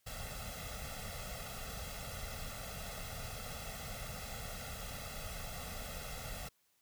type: noise with comb filter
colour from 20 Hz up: pink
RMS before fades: -44 dBFS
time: 0.06-6.49 s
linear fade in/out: 10 ms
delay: 1.5 ms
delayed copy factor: +1
effects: white hiss -75 dBFS RMS until 6.81 s